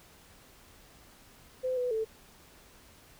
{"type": "tone with pitch steps", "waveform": "sine", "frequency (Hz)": [512, 496, 441.8], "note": ["C5", "B4", "A4"], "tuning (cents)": [-38, 7, 7], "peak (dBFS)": -28, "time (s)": [1.63, 2.05], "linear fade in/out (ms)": 20, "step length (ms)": 140, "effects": ["pink hiss -57 dBFS RMS until 3.19 s"]}